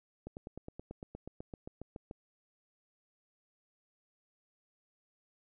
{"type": "slowing click train", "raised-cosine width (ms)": 2, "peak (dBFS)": -30, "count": 16, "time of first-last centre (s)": [0.27, 2.111], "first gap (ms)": 99, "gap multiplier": 1.03, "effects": []}